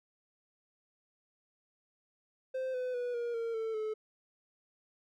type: tone with pitch steps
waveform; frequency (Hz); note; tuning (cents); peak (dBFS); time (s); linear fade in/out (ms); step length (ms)
triangle; 520 / 504.3 / 489.1 / 474.4 / 460.1 / 446.2 / 432.7; C5 / B4 / B4 / A#4 / A#4 / A4 / A4; -11 / +36 / -17 / +30 / -23 / +24 / -29; -31; 2.54-3.94; 10; 200
effects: none

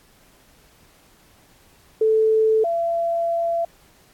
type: tone pair in turn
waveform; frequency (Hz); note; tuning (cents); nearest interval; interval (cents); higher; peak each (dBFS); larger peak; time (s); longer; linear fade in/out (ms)
sine; 439.1 / 676; A4 / E5; -4 / +43; perfect fifth; 747; second; -14 / -19; first; 2.01-2.64 / 2.64-3.65; second; 5
effects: pink hiss -55 dBFS RMS until 4.13 s + AAC 64 kbps

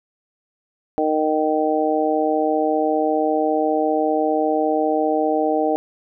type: harmonic tone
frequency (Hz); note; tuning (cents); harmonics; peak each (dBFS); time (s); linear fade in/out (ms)
154.8; D#3; -9; 2 / 3 / 4 / 5; -22 / -22 / -22 / -22; 0.98-5.76; 0
effects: none

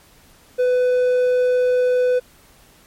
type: tone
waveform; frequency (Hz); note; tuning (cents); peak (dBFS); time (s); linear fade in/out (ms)
triangle; 499.7; B4; +20; -12; 0.58-2.2; 20
effects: pink hiss -51 dBFS RMS until 2.86 s + MP3 64 kbps

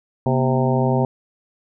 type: harmonic tone with a mistuned harmonic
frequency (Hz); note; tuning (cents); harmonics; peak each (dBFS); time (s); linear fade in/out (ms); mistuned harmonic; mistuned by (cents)
130.81; C3; 0; 1 / 2 / 3 / 4 / 5 / 6 / 7; -19 / -22 / -24 / -25 / -26 / -27 / -27; 0.26-1.05; 2; 2; -130
effects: none

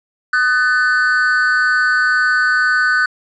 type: tone with amplitude modulation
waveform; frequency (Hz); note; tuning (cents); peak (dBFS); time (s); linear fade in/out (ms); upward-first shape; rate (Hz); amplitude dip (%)
triangle; 1500; F#6; +23; -6; 0.33-3.06; 5; sine; 258; 85
effects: resampled to 16000 Hz + 8-bit

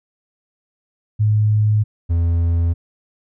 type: tone pair in turn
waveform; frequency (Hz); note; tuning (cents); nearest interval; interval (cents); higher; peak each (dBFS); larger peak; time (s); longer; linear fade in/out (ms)
sine / triangle; 106.5 / 84.56; G#2 / E2; +44 / +45; major third; 399; first; -12; neither; 1.19-1.84 / 2.09-2.74; neither; 20
effects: none

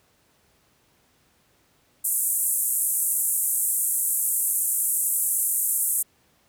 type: band-pass noise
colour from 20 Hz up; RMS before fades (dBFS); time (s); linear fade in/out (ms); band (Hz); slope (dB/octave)
pink; -24; 2.04-6.03; 10; 8200 to 14000; 48
effects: pink hiss -63 dBFS RMS until 6.48 s + high-pass 60 Hz 12 dB/octave

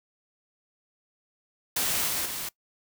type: noise with level steps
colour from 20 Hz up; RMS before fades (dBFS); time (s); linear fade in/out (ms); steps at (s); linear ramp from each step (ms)
white; -27 / -29 / -34; 1.76-2.49; 5; 2.07 / 2.25; 10
effects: noise-tail reverb RT60 0.1 s tail -22 dB re dry

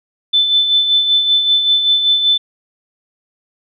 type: tone with tremolo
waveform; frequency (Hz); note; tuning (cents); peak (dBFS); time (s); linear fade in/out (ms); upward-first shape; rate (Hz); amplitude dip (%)
sine; 3520; A7; 0; -8; 0.33-2.38; 10; sine; 5.2; 50
effects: none

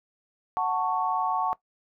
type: chord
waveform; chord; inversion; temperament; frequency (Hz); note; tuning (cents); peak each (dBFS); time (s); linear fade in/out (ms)
sine; F# minor; none; just; 740 / 888 / 1110; F#5 / A5 / C#6; 0 / +16 / +2; -28; 0.57-1.53; 0
effects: noise-tail reverb RT60 0.1 s tail -18 dB re dry

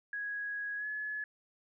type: tone with pitch glide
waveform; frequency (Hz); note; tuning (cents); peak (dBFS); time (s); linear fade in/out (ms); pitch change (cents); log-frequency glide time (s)
sine; 1661.2 to 1704.9; G#6 to G#6; 0 to +45; -35; 0.13-1.24; 2; +45; 0.77-0.86
effects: none

